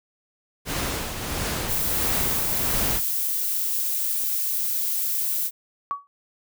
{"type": "noise with tremolo", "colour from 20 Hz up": "pink", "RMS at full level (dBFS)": -26, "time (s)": [0.65, 3.01], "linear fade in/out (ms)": 50, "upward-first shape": "triangle", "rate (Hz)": 1.5, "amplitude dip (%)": 55}
{"type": "noise", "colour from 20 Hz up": "violet", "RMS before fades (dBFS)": -25, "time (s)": [1.67, 5.51], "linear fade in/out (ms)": 50}
{"type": "tone with exponential decay", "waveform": "sine", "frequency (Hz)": 1131, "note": "C#6", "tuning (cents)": 34, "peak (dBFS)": -20, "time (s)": [5.91, 6.07], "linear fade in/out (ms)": 0, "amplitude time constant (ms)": 33}
{"effects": []}